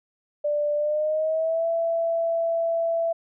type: tone with pitch glide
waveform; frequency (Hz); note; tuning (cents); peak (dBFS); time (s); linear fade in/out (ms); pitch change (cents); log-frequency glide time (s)
sine; 590 to 666.1; D5 to E5; +8 to +18; -21; 0.44-3.13; 10; +210; 0.76-1.67
effects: none